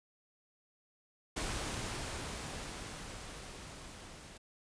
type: noise with level ramp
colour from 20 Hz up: pink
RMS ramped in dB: -37 to -52 dBFS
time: 1.36-4.38 s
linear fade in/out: 10 ms
effects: resampled to 22050 Hz